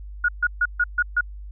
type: tone bursts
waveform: sine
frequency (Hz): 1446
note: F#6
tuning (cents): -40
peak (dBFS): -16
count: 6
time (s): 0.24-1.21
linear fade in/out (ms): 5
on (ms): 45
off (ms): 140
effects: added 50 Hz sine -34 dBFS peak until 1.51 s